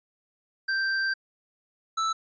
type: tone pair in turn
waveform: square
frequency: 1568 / 1318.5 Hz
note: G6 / E6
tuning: 0 / 0 cents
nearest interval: minor third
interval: 300 cents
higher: first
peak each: -25 dBFS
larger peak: neither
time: 0.68-1.14 / 1.97-2.13 s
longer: first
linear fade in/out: 10 ms
effects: resampled to 16000 Hz